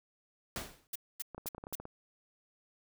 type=noise with exponential decay; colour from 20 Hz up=pink; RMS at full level=-36 dBFS; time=0.56-0.87 s; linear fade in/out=1 ms; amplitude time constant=67 ms
type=noise bursts; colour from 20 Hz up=blue; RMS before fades=-38 dBFS; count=4; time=0.93-1.754 s; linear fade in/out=5 ms; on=26 ms; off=240 ms
type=clicks; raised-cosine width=1 ms; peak=-30 dBFS; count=10; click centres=1.347 / 1.38 / 1.459 / 1.548 / 1.581 / 1.639 / 1.669 / 1.726 / 1.8 / 1.854 s
effects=none